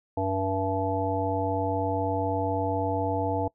harmonic tone, 96 Hz, G2, 36 cents flat, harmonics 1 / 3 / 5 / 7 / 9, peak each -31 / -31 / -31 / -31 / -31 dBFS, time 0.17-3.48 s, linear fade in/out 5 ms, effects noise-tail reverb RT60 0.1 s tail -22 dB re dry

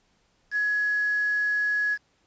sine tone with quantisation, 1681 Hz, G#6, 20 cents sharp, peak -22 dBFS, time 0.51-1.98 s, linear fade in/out 50 ms, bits 7, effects pink hiss -67 dBFS RMS until 2.26 s + resampled to 16000 Hz

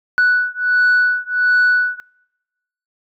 sine beating tone pair, 1480 / 1481.4 Hz, F#6 / F#6, 0 / +2 cents, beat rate 1.4 Hz, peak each -14 dBFS, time 0.18-2 s, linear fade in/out 0 ms, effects noise-tail reverb RT60 1.0 s tail -25 dB re dry + tanh soft clip ceiling -8 dBFS

